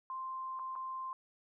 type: tone with dropouts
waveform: sine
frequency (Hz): 1046.5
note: C6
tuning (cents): 0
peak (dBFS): -38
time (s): 0.1-1.13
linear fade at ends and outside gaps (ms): 1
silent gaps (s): 0.591-0.595 / 0.754-0.76
effects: none